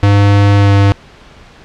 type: tone with pitch glide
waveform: square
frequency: 101 to 99.78 Hz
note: G#2 to G2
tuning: -48 to +31 cents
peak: -6 dBFS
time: 0.03-0.92 s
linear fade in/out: 0 ms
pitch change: -21 cents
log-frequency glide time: 0.56-0.73 s
effects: pink hiss -39 dBFS RMS until 1.64 s + low-pass 4000 Hz 12 dB/octave